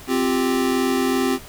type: chord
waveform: square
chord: C suspended fourth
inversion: none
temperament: equal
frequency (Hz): 261.6 / 349.2 / 392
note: C4 / F4 / G4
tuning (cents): 0 / 0 / 0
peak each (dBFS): -21 / -26 / -24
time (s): 0.07-1.39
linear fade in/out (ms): 50
effects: pink hiss -41 dBFS RMS until 1.48 s